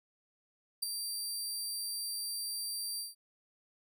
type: tone with ADSR envelope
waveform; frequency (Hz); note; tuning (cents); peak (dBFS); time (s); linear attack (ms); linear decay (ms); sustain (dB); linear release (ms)
20% pulse; 4699; D8; 0; -22; 0.82-3.15; 12; 7; -8; 160
effects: none